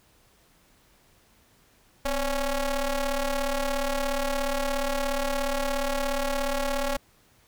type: ring-modulated tone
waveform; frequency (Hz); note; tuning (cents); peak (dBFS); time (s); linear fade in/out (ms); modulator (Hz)
sawtooth; 274.5; C#4; -17; -18; 2.05-6.97; 5; 293
effects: pink hiss -61 dBFS RMS until 7.47 s